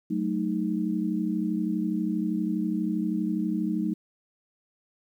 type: chord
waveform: sine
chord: D# diminished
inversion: first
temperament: equal with one note detuned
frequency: 187.58 / 220 / 311.1 Hz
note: F#3 / A3 / D#4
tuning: +24 / 0 / 0 cents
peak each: -29 dBFS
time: 0.1-3.94 s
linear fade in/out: 10 ms
effects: 10-bit